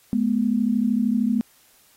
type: tone pair together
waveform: sine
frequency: 211.8 / 244.9 Hz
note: G#3 / B3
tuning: +34 / -14 cents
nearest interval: minor third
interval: 252 cents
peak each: -21 dBFS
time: 0.13-1.41 s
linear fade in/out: 0 ms
effects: white hiss -57 dBFS RMS until 1.96 s + AAC 48 kbps